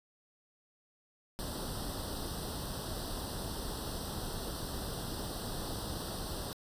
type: noise with comb filter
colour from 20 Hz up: pink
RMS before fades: -39 dBFS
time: 1.39-6.53 s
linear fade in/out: 0 ms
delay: 0.22 ms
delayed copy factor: +0.95
effects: resampled to 32000 Hz